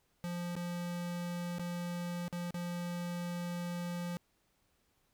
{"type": "tone with dropouts", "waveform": "square", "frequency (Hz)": 174.61, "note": "F3", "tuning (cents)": 0, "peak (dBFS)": -37, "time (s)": [0.24, 4.17], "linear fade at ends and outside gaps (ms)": 0, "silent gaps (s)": [[0.554, 0.565], [1.584, 1.595], [2.281, 2.327], [2.507, 2.543]], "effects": ["pink hiss -75 dBFS RMS until 5.13 s"]}